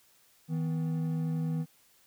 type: tone pair together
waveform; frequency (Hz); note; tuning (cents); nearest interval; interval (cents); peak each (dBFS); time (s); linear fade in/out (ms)
triangle; 160.71 / 250.8; E3 / B3; -44 / +27; minor sixth; 771; -27 / -36; 0.48-1.66; 50
effects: white hiss -64 dBFS RMS until 2.06 s